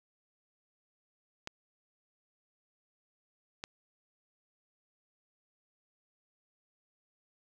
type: clicks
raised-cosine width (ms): 0.2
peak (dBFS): -21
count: 2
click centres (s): 1.474 / 3.639
effects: none